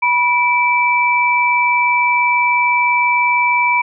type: tone pair together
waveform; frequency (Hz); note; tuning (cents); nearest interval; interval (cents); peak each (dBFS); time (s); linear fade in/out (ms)
sine; 975.7 / 2323; B5 / D7; -21 / -20; octave + minor third; 1501; -14; 0.02-3.82; 10
effects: none